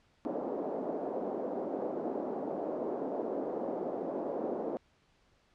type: band-pass noise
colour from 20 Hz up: white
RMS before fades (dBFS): -36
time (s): 0.25-4.77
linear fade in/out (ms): 0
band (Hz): 240 to 630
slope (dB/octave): 24
effects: pink hiss -69 dBFS RMS until 5.54 s + low-pass 5000 Hz 12 dB/octave